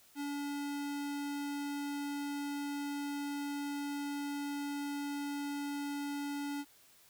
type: tone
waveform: square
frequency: 286.1 Hz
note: D4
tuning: 45 cents flat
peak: -37 dBFS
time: 0.15-6.65 s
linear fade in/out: 50 ms
effects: white hiss -63 dBFS RMS until 7.09 s